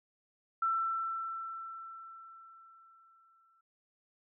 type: tone with exponential decay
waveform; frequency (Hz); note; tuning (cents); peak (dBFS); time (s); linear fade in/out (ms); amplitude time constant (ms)
sine; 1338; E6; +25; -27; 0.62-3.61; 5; 650
effects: none